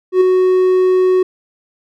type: tone with ADSR envelope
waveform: triangle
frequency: 370 Hz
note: F#4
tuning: in tune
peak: -3 dBFS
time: 0.12-1.23 s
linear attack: 89 ms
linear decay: 8 ms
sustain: -4 dB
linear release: 6 ms
effects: none